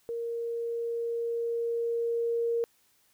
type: tone with level ramp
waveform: sine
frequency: 466.2 Hz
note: A#4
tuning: in tune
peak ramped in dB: -31 to -25 dBFS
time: 0.09-2.64 s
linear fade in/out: 0 ms
effects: white hiss -67 dBFS RMS until 3.13 s